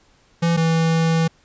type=tone pair in turn; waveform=square; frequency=168.4 / 163.51 Hz; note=E3 / E3; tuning=+37 / -14 cents; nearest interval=minor second; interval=51 cents; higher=first; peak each=-16 dBFS; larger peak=neither; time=0.42-0.57 / 0.57-1.28 s; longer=second; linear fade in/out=10 ms; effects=pink hiss -57 dBFS RMS until 1.44 s + resampled to 16000 Hz